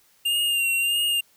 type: tone with vibrato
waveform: square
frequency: 2794 Hz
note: F7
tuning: in tune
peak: -21 dBFS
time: 0.25-1.21 s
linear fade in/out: 10 ms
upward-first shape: sine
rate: 1.6 Hz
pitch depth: 36 cents each way
effects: white hiss -60 dBFS RMS until 1.36 s